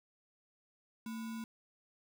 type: tone with sample-and-hold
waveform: sine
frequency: 225.3 Hz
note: A3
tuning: 41 cents sharp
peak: -39 dBFS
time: 1.06-1.44 s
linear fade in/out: 2 ms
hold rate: 1225 Hz
effects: none